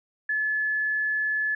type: tone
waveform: sine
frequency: 1721 Hz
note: A6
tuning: 39 cents flat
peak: -23 dBFS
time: 0.29-1.55 s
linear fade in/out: 5 ms
effects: none